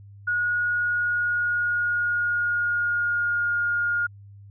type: tone with pitch glide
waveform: sine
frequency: 1448 to 1421.5 Hz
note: F#6 to F6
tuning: -38 to +30 cents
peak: -21 dBFS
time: 0.27-4.07 s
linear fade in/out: 10 ms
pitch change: -32 cents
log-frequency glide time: 0.51-3.53 s
effects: added 100 Hz sine -43 dBFS peak until 4.5 s